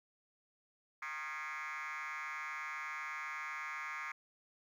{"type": "tone with frequency modulation", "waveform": "sine", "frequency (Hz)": 1670, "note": "G#6", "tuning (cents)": 9, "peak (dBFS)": -37, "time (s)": [1.02, 4.12], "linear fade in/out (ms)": 5, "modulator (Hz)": 148, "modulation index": 4.3, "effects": ["tanh soft clip ceiling -39 dBFS", "12-bit"]}